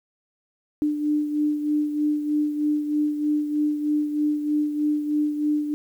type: beating tone pair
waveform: sine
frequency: 298.1 / 301.3 Hz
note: D4 / D4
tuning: +26 / +44 cents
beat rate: 3.2 Hz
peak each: -21 / -29 dBFS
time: 0.82-5.74 s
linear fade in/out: 0 ms
effects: 9-bit